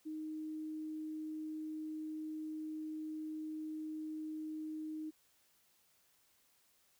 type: tone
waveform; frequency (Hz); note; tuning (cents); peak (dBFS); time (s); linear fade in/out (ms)
sine; 311.1; D#4; 0; -40; 0.05-5.11; 20
effects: white hiss -72 dBFS RMS until 6.99 s